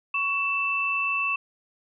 sine tone pair together, 1118.6 / 2656 Hz, C#6 / E7, +15 / +12 cents, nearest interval octave + minor third, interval 1497 cents, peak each -29 / -24 dBFS, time 0.14-1.36 s, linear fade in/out 5 ms, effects none

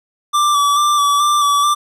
square tone with vibrato, 1165 Hz, D6, 14 cents flat, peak -12 dBFS, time 0.33-1.75 s, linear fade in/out 20 ms, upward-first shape square, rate 2.3 Hz, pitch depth 24 cents each way, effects low-pass 12000 Hz 12 dB/octave + 9-bit

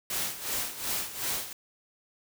white noise with tremolo, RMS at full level -30 dBFS, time 0.1-1.53 s, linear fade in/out 2 ms, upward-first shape sine, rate 2.7 Hz, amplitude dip 75%, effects none

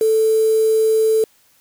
sine tone with quantisation, 440 Hz, A4, in tune, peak -12 dBFS, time 0.01-1.24 s, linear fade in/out 2 ms, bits 5, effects white hiss -56 dBFS RMS until 1.6 s

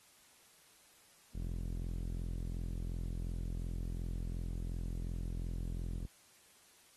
sawtooth tone with low-pass filter, 42.78 Hz, F1, 35 cents flat, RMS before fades -39 dBFS, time 1.34-6.07 s, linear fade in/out 20 ms, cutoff 230 Hz, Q 0.84, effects white hiss -64 dBFS RMS until 6.96 s + AAC 32 kbps

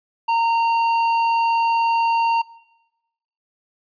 sine tone with hard clipping, 921 Hz, A#5, 21 cents flat, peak -18 dBFS, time 0.28-2.42 s, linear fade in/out 10 ms, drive 8 dB, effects noise-tail reverb RT60 1.0 s tail -21 dB re dry + resampled to 11025 Hz

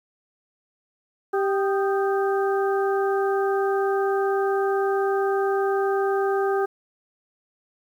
harmonic tone with a mistuned harmonic, 392 Hz, G4, in tune, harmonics 1 / 2 / 3 / 4, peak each -21 / -27 / -31 / -33 dBFS, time 1.33-6.66 s, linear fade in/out 10 ms, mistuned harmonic 3, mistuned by +81 cents, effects 9-bit

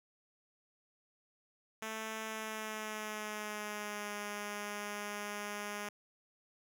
5% pulse tone with pitch glide, 220 to 206.5 Hz, A3 to G#3, 0 to -10 cents, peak -28 dBFS, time 1.82-5.89 s, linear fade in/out 5 ms, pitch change -110 cents, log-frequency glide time 2.26-4.13 s, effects none

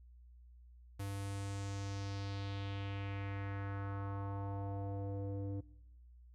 square tone with low-pass filter sweep, 99.3 Hz, G2, 23 cents sharp, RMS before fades -41 dBFS, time 0.99-5.61 s, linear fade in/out 10 ms, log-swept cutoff 12000 to 390 Hz, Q 2.3, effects noise-tail reverb RT60 1.0 s tail -24 dB re dry + added 60 Hz sine -56 dBFS peak until 6.34 s

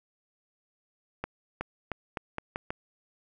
accelerating click train, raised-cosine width 0.5 ms, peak -17 dBFS, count 7, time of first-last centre 1.24-2.705 s, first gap 370 ms, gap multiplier 0.83, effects none

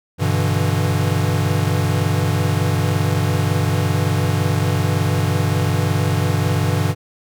square chord, E minor seventh, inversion first, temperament equal, 98 / 123.47 / 146.83 / 164.81 Hz, G2 / B2 / D3 / E3, 0 / 0 / 0 / 0 cents, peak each -20 / -23 / -23 / -24 dBFS, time 0.18-6.95 s, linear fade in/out 50 ms, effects none

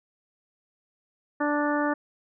harmonic tone, 293.7 Hz, D4, in tune, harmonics 1 / 2 / 3 / 4 / 5 / 6, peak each -26 / -29 / -31 / -32 / -33 / -34 dBFS, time 1.4-1.94 s, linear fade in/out 10 ms, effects none

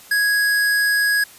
square tone, 1661 Hz, G#6, in tune, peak -16 dBFS, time 0.11-1.24 s, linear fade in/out 5 ms, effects white hiss -44 dBFS RMS until 1.38 s + resampled to 32000 Hz

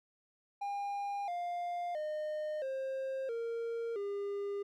triangle tone with pitch steps, 806 / 701.7 / 610.8 / 531.8 / 462.9 / 403 Hz, G5 / F5 / D#5 / C5 / A#4 / G4, +48 / +8 / -32 / +28 / -12 / +48 cents, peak -33 dBFS, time 0.61-4.63 s, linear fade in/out 10 ms, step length 670 ms, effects none

